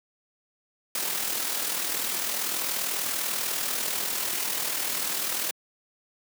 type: noise with amplitude modulation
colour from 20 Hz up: white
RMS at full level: -27 dBFS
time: 0.95-5.51 s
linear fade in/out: 2 ms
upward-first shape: sine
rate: 40.3 Hz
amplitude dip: 45%
effects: high-pass 200 Hz 12 dB/octave